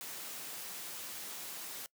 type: noise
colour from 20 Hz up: white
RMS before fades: -44 dBFS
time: 0.01-1.86 s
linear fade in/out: 0 ms
effects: noise-tail reverb RT60 0.1 s tail -23 dB re dry + high-pass 150 Hz 12 dB/octave